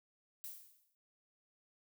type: noise with exponential decay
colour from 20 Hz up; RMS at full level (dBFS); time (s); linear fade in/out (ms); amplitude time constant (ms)
violet; -44; 0.44-0.95; 0; 110
effects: none